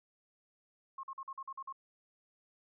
sine tone bursts, 1076 Hz, C6, 48 cents sharp, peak -40 dBFS, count 8, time 0.98-1.726 s, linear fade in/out 5 ms, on 53 ms, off 46 ms, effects none

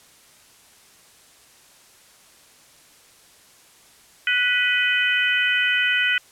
sine tone cluster, 1481 / 1963 / 2502 / 3030 Hz, F#6 / B6 / D#7 / F#7, +1 / -11 / +9 / +40 cents, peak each -22 / -23 / -23 / -25 dBFS, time 4.27-6.18 s, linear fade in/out 2 ms, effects white hiss -52 dBFS RMS until 6.31 s + low-pass 11000 Hz 12 dB/octave

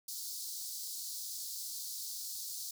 pink high-pass noise, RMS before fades -42 dBFS, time 0.08-2.71 s, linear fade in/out 5 ms, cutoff 4200 Hz, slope 48 dB/octave, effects none

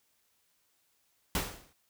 pink noise with exponential decay, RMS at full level -28 dBFS, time 1.35-1.73 s, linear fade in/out 2 ms, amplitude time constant 81 ms, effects white hiss -73 dBFS RMS until 1.89 s

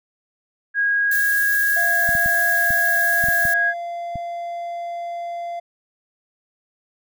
sine tone with pitch glide, 1641 to 1650.5 Hz, G#6 to G#6, -21 to -11 cents, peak -16 dBFS, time 0.74-3.74 s, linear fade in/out 50 ms, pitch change +10 cents, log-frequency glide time 0.91-1.67 s
violet noise, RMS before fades -27 dBFS, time 1.11-3.54 s, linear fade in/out 5 ms
triangle tone, 689 Hz, F5, 24 cents flat, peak -24 dBFS, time 1.76-5.6 s, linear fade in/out 10 ms
clicks, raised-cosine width 5 ms, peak -19 dBFS, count 8, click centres 2.091 / 2.152 / 2.26 / 2.706 / 3.24 / 3.286 / 3.453 / 4.157 s
effects none

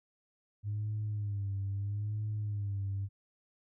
sine tone with vibrato, 102.4 Hz, G#2, 24 cents flat, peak -31 dBFS, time 0.63-3.09 s, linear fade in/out 50 ms, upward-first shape sine, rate 0.77 Hz, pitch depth 71 cents each way, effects tanh soft clip ceiling -29 dBFS

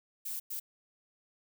violet noise bursts at uneven times, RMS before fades -38 dBFS, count 2, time 0.25-0.4 / 0.5-0.6 s, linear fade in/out 10 ms, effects none

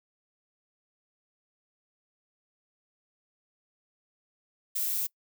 violet noise, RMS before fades -30 dBFS, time 4.75-5.07 s, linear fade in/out 10 ms, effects noise-tail reverb RT60 0.1 s tail -24 dB re dry

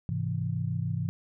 sine chord, Ab augmented, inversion none, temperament equal, 103.83 / 130.81 / 164.81 Hz, Ab2 / C3 / E3, 0 / 0 / 0 cents, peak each -32 dBFS, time 0.09-1.09 s, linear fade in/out 0 ms, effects none

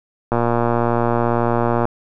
click train, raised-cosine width 1 ms, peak -4 dBFS, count 182, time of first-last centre 0.32-1.854 s, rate 118 Hz, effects none

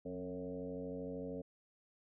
sine tone with frequency modulation, 360 Hz, F#4, 47 cents flat, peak -40 dBFS, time 0.05-1.42 s, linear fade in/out 10 ms, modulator 93.1 Hz, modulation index 2.3, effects none

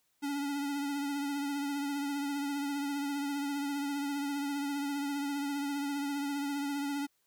square tone with vibrato, 283.6 Hz, C#4, 40 cents sharp, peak -33 dBFS, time 0.22-7.07 s, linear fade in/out 20 ms, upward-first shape triangle, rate 15 Hz, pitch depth 39 cents each way, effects white hiss -75 dBFS RMS until 7.26 s

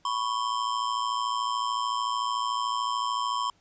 square ring-modulated tone, 1046.5 Hz, C6, in tune, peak -24 dBFS, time 0.05-3.5 s, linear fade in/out 2 ms, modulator 56.8 Hz, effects pink hiss -65 dBFS RMS until 3.6 s + resampled to 16000 Hz

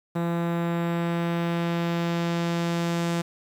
sawtooth tone with low-pass filter sweep, 170 Hz, F3, 46 cents flat, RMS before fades -26 dBFS, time 0.15-3.22 s, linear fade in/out 10 ms, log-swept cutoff 1400 to 8900 Hz, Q 0.8, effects 8-bit

